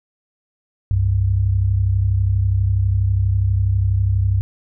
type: tone pair together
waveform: sine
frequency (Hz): 66 / 98.24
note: C2 / G2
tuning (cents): +16 / +4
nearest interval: perfect fifth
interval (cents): 688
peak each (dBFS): -20 / -15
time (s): 0.91-4.41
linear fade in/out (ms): 0
effects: none